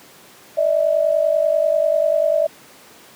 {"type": "tone pair together", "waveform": "sine", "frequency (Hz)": [592.8, 643], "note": ["D5", "E5"], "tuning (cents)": [16, -43], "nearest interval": "minor second", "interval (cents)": 141, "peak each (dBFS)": -17, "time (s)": [0.57, 2.47], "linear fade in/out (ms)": 10, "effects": ["pink hiss -45 dBFS RMS until 3.15 s", "high-pass 200 Hz 12 dB/octave"]}